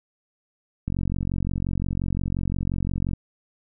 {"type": "click train", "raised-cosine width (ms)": 5, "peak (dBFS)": -14, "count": 104, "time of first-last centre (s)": [0.88, 3.134], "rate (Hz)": 45.7, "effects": []}